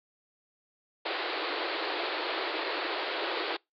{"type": "band-pass noise", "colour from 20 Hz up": "pink", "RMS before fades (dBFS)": -33, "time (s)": [1.05, 3.57], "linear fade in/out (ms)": 10, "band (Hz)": [310, 4600], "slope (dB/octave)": 96, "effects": ["noise-tail reverb RT60 0.2 s tail -26 dB re dry"]}